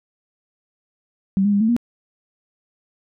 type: tone with pitch steps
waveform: sine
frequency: 193.5 / 204.8 / 201.6 / 221.2 / 237.8 Hz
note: G3 / G#3 / G3 / A3 / A#3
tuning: -22 / -24 / +49 / +9 / +35 cents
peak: -14 dBFS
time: 1.37-1.765 s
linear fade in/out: 0 ms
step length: 79 ms
effects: none